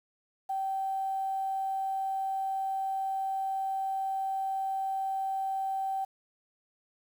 sine tone with quantisation, 773 Hz, G5, 24 cents flat, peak -29 dBFS, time 0.49-6.05 s, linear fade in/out 10 ms, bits 9, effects none

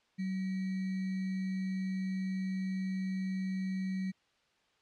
sine tone with sample-and-hold, 189 Hz, F#3, 37 cents sharp, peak -32 dBFS, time 0.18-4.12 s, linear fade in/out 20 ms, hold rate 2100 Hz, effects white hiss -71 dBFS RMS until 4.81 s + low-pass 4000 Hz 12 dB/octave

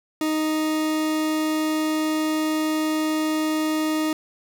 40% pulse tone, 311.1 Hz, D#4, in tune, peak -20 dBFS, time 0.21-4.13 s, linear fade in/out 2 ms, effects none

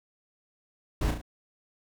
brown noise with echo, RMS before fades -26 dBFS, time 1.01-1.11 s, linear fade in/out 5 ms, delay 35 ms, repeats 3, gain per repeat -5 dB, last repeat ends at 1.215 s, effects none

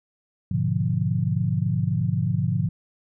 sine chord, G# diminished seventh, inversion none, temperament equal, 103.83 / 123.47 / 146.83 / 174.61 Hz, G#2 / B2 / D3 / F3, 0 / 0 / 0 / 0 cents, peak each -26 dBFS, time 0.51-2.69 s, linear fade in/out 5 ms, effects none

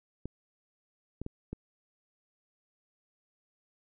clicks, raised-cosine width 3 ms, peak -24 dBFS, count 4, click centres 0.256 / 1.216 / 1.264 / 1.53 s, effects none

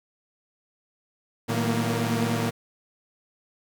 sawtooth tone cluster, 113.3 / 157.6 / 188.1 / 228.7 / 238 Hz, A#2 / D#3 / F#3 / A#3 / A#3, -49 / +23 / +29 / -33 / +36 cents, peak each -24 / -28 / -32 / -25 / -25 dBFS, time 1.48-2.51 s, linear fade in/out 20 ms, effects 9-bit

